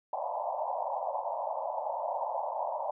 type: band-pass noise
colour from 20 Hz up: white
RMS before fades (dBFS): -34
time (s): 0.13-2.91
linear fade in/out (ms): 2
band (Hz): 550 to 980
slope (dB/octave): 96
effects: none